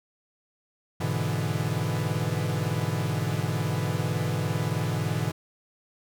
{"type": "chord", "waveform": "45% pulse", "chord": "E dominant seventh", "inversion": "first", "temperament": "equal", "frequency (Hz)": [103.83, 123.47, 146.83, 164.81], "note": ["G#2", "B2", "D3", "E3"], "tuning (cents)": [0, 0, 0, 0], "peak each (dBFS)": -31, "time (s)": [1, 5.32], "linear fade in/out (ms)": 10, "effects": []}